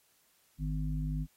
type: harmonic tone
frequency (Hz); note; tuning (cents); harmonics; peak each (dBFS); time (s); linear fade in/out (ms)
51; G#1; -31; 1 / 3 / 5; -34 / -34 / -41; 0.58-1.27; 50
effects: white hiss -69 dBFS RMS until 1.36 s + AAC 48 kbps